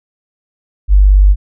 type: tone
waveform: sine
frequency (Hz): 49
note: G1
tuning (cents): 0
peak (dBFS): -3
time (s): 0.88-1.36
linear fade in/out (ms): 50
effects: none